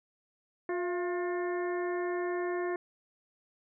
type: harmonic tone with a mistuned harmonic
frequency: 356.3 Hz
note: F4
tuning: 35 cents sharp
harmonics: 1 / 2 / 3 / 4 / 5 / 6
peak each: -31 / -39 / -42 / -48 / -42 / -50 dBFS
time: 0.69-2.76 s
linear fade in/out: 2 ms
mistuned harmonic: 2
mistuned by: -60 cents
effects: none